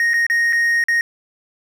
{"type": "tone with dropouts", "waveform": "triangle", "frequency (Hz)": 1864.7, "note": "A#6", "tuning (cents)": 0, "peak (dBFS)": -12, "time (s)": [0, 1.01], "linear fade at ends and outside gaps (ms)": 1, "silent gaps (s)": [[0.135, 0.14], [0.266, 0.299], [0.526, 0.53], [0.839, 0.884]], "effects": []}